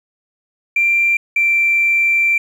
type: tone pair in turn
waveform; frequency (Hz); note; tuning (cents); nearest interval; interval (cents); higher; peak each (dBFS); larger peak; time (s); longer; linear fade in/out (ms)
triangle; 2366 / 2351; D7 / D7; +12 / +1; unison; 11; first; -8 / -8; neither; 0.76-1.17 / 1.36-2.38; second; 5
effects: tanh soft clip ceiling -9 dBFS